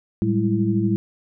sine tone cluster, 110.8 / 191.2 / 203.8 / 332 Hz, A2 / G3 / G#3 / E4, +13 / -43 / -32 / +12 cents, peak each -23 dBFS, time 0.22-0.96 s, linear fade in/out 0 ms, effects none

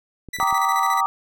clicks, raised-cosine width 3 ms, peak -25 dBFS, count 4, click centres 0.287 / 0.387 / 0.429 / 0.527 s
sawtooth tone with tremolo, 1975.5 Hz, B6, in tune, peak -22 dBFS, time 0.33-1.01 s, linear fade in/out 10 ms, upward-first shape square, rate 14 Hz, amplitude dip 60%
sine chord, Eb major seventh, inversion first, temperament just, 777.8 / 933.4 / 1166.7 / 1244.5 Hz, G5 / Bb5 / D6 / Eb6, -14 / +2 / -12 / 0 cents, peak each -24 / -23 / -21 / -25 dBFS, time 0.4-1.06 s, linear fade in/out 0 ms
effects none

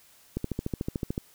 click train, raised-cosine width 3 ms, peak -16 dBFS, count 12, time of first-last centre 0.37-1.179 s, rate 13.6 Hz, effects white hiss -58 dBFS RMS until 1.34 s

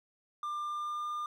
triangle tone with pitch glide, 1194 to 1204.4 Hz, D6 to D6, +28 to +43 cents, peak -32 dBFS, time 0.43-1.26 s, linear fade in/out 2 ms, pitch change +15 cents, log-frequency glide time 0.63-1.08 s, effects none

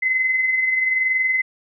sine tone pair together, 2025 / 2046 Hz, B6 / C7, +43 / -39 cents, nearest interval unison, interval 18 cents, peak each -28 / -17 dBFS, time 0.02-1.42 s, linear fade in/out 10 ms, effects none

